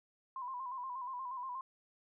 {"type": "tone with vibrato", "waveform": "sine", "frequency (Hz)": 1020, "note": "C6", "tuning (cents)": -44, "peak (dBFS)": -39, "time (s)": [0.36, 1.61], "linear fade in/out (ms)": 2, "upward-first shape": "square", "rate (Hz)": 8.4, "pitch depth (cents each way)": 62, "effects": []}